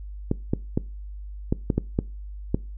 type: clicks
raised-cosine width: 3 ms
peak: -8 dBFS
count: 8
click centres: 0.314 / 0.535 / 0.775 / 1.525 / 1.702 / 1.78 / 1.989 / 2.545 s
effects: noise-tail reverb RT60 0.3 s tail -22 dB re dry + added 50 Hz sine -34 dBFS peak until 2.77 s